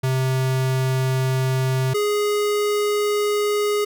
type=tone pair in turn; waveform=square; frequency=130.81 / 415.3 Hz; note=C3 / G#4; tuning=0 / 0 cents; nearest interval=octave + minor sixth; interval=2000 cents; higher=second; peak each=-19 dBFS; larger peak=neither; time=0.03-1.94 / 1.94-3.85 s; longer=neither; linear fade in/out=10 ms; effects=none